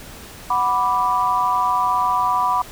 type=chord; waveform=sine; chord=B minor; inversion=second; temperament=equal; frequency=740 / 987.8 / 1174.7 Hz; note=F#5 / B5 / D6; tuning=0 / 0 / 0 cents; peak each=-24 / -18 / -21 dBFS; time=0.5-2.62 s; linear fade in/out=5 ms; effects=pink hiss -39 dBFS RMS until 2.71 s